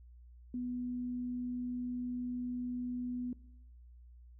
sine tone, 246.9 Hz, B3, in tune, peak -35 dBFS, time 0.54-3.33 s, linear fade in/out 2 ms, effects noise-tail reverb RT60 0.9 s tail -21 dB re dry + added 60 Hz sine -53 dBFS peak until 4.39 s

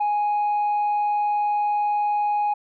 sine tone, 830.6 Hz, G#5, in tune, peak -17 dBFS, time 0-2.54 s, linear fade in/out 10 ms, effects tanh soft clip ceiling -18 dBFS

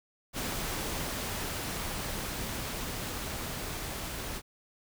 pink noise with level ramp, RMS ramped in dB -34 to -38 dBFS, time 0.33-4.42 s, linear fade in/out 50 ms, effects none

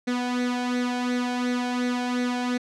sawtooth tone with flanger, 246.9 Hz, B3, in tune, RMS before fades -26 dBFS, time 0.07-2.58 s, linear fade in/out 10 ms, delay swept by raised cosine 0.49 to 1.29 ms, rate 2.8 Hz, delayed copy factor +0.65, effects low-pass 6000 Hz 12 dB/octave

